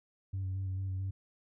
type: tone with vibrato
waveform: sine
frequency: 95.1 Hz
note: F#2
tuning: 48 cents sharp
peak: -31 dBFS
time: 0.33-1.11 s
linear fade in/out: 10 ms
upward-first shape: square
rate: 4.5 Hz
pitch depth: 19 cents each way
effects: tanh soft clip ceiling -31 dBFS